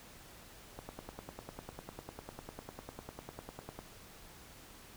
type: click train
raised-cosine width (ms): 1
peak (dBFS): -29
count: 31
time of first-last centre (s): 0.79-3.79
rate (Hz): 10
effects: pink hiss -55 dBFS RMS until 4.96 s